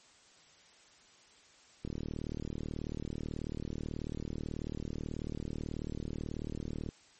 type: click train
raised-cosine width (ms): 3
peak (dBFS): -25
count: 194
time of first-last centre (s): 1.85-6.889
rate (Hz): 38.3
effects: white hiss -61 dBFS RMS until 7.19 s + MP3 32 kbps